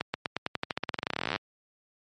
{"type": "accelerating click train", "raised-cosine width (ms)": 0.3, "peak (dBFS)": -12, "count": 30, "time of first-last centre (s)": [0.01, 1.361], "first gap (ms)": 130, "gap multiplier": 0.91, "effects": ["high-pass 100 Hz 12 dB/octave", "MP3 48 kbps"]}